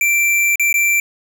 square tone with dropouts, 2349 Hz, D7, in tune, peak -13 dBFS, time 0.01-1 s, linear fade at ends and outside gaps 2 ms, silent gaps 0.557-0.596 / 0.728-0.741 s, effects none

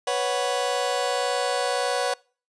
sawtooth chord, B suspended second, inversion none, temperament just, 493.9 / 555.6 / 740.8 Hz, B4 / C#5 / F#5, 0 / +4 / +2 cents, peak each -23 dBFS, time 0.07-2.14 s, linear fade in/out 5 ms, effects noise-tail reverb RT60 0.4 s tail -25 dB re dry + resampled to 22050 Hz

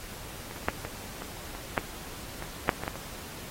clicks, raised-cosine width 0.5 ms, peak -25 / -28 / -10 / -20 / -23 / -24 / -9 / -21 / -6 / -18 / -16 / -24 dBFS, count 12, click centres 0.511 / 0.562 / 0.685 / 0.85 / 1.221 / 1.55 / 1.778 / 2.424 / 2.692 / 2.836 / 2.879 / 2.956 s, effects pink hiss -43 dBFS RMS until 3.5 s + AAC 48 kbps

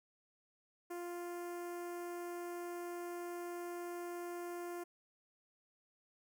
sawtooth tone with notch filter, 349.2 Hz, F4, in tune, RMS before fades -44 dBFS, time 0.9-4.84 s, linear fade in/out 10 ms, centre 3800 Hz, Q 0.59, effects none

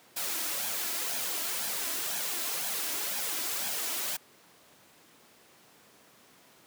white noise with flanger, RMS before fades -33 dBFS, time 0.16-4.17 s, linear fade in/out 10 ms, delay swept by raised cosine 1.2 to 3.1 ms, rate 2 Hz, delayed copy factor +0.55, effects pink hiss -58 dBFS RMS until 6.66 s + high-pass 200 Hz 12 dB/octave

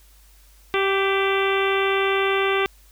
harmonic tone with a mistuned harmonic, 389.6 Hz, G4, 11 cents flat, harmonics 1 / 2 / 3 / 4 / 5 / 6 / 7 / 8 / 9, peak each -21 / -29 / -26 / -29 / -29 / -29 / -30 / -35 / -34 dBFS, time 0.74-2.66 s, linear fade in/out 0 ms, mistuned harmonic 5, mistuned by +42 cents, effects added 50 Hz sine -50 dBFS peak until 2.91 s + white hiss -56 dBFS RMS until 2.91 s

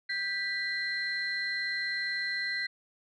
sine tone cluster, 1589 / 1967 / 4134 Hz, G6 / B6 / C8, +23 / -7 / -22 cents, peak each -37 / -31 / -36 dBFS, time 0.09-2.67 s, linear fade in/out 10 ms, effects tanh soft clip ceiling -22 dBFS

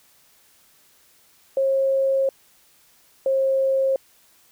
sine tone pair in turn, 539 / 535.6 Hz, C#5 / C5, -49 / +40 cents, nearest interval unison, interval 11 cents, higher first, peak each -17 dBFS, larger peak neither, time 1.57-2.29 / 3.26-3.96 s, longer first, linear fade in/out 2 ms, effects white hiss -57 dBFS RMS until 4.51 s

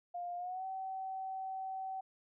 sine tone with pitch glide, 704 to 763.3 Hz, F5 to G5, +14 to -46 cents, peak -38 dBFS, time 0.14-2.01 s, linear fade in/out 10 ms, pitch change +140 cents, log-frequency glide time 0.37-0.65 s, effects none

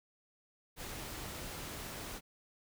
pink noise, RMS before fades -44 dBFS, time 0.76-2.21 s, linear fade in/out 50 ms, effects none

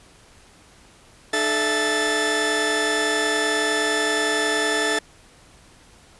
sawtooth tone cluster, 301.4 / 432.3 / 668 / 1760 Hz, D4 / A4 / E5 / A6, +45 / -31 / +23 / 0 cents, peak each -25 / -21 / -24 / -19 dBFS, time 1.33-4.99 s, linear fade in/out 5 ms, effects pink hiss -51 dBFS RMS until 6.19 s + resampled to 24000 Hz

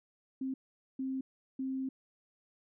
sine tone bursts at uneven times, 264.3 Hz, C4, 18 cents sharp, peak -33 dBFS, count 3, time 0.41-0.54 / 0.99-1.21 / 1.59-1.89 s, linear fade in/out 5 ms, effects none

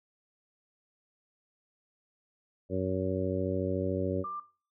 harmonic tone, 93.7 Hz, F#2, 22 cents sharp, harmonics 1 / 2 / 3 / 4 / 5 / 6, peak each -35 / -35 / -35 / -35 / -35 / -35 dBFS, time 2.69-4.25 s, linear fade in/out 50 ms
sine tone, 1187 Hz, D6, 18 cents sharp, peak -34 dBFS, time 4.24-4.4 s, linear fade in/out 5 ms
effects noise-tail reverb RT60 0.4 s tail -18 dB re dry

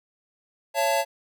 square chord, A major, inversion first, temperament equal with one note detuned, 554.4 / 674.3 / 880 Hz, C#5 / E5 / A5, 0 / +39 / 0 cents, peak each -26 dBFS, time 0.74-1.05 s, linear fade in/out 50 ms, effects none

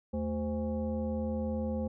sine tone with frequency modulation, 220 Hz, A3, in tune, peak -30 dBFS, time 0.13-1.88 s, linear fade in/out 10 ms, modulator 299 Hz, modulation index 1.1, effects none

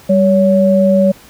sine tone pair together, 196 / 563.4 Hz, G3 / C#5, 0 / +28 cents, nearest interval octave + tritone, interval 1828 cents, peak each -10 dBFS, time 0.09-1.12 s, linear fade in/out 10 ms, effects pink hiss -41 dBFS RMS until 1.29 s + high-pass 60 Hz 12 dB/octave

